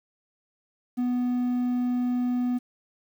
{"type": "tone", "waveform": "triangle", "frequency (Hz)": 246.9, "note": "B3", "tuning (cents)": 0, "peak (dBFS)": -21, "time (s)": [0.97, 2.59], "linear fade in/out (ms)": 20, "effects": ["9-bit"]}